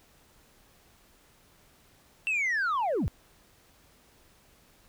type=linear sweep; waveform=sine; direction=down; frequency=2714 to 43.65 Hz; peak=-23 dBFS; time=2.27-3.08 s; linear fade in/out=0 ms; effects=tanh soft clip ceiling -24 dBFS + pink hiss -61 dBFS RMS until 4.88 s